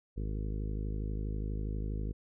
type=harmonic tone; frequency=52.3 Hz; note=G#1; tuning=13 cents sharp; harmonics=1 / 2 / 3 / 4 / 5 / 6 / 7 / 8 / 9; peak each=-34 / -40 / -44 / -46 / -48 / -50 / -51 / -52 / -53 dBFS; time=0.16-2.13 s; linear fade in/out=20 ms; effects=none